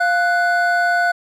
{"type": "tone pair together", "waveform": "triangle", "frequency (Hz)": [700, 1483.2], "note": ["F5", "F#6"], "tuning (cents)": [4, 4], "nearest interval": "octave + minor second", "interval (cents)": 1300, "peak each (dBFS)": -15, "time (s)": [0, 1.12], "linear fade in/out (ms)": 10, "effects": []}